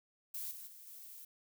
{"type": "noise with level steps", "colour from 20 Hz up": "violet", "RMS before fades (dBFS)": [-42, -49, -55, -52], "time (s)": [0.34, 1.25], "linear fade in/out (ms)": 5, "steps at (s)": [0.51, 0.67, 0.87], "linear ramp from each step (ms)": 2, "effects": []}